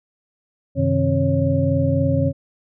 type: tone cluster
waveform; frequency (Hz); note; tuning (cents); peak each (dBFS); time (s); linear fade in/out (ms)
sine; 94.4 / 131.6 / 155.3 / 268.8 / 552; F#2 / C3 / D#3 / C4 / C#5; +35 / +10 / -3 / +47 / -7; -22; 0.75-2.33; 50
effects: none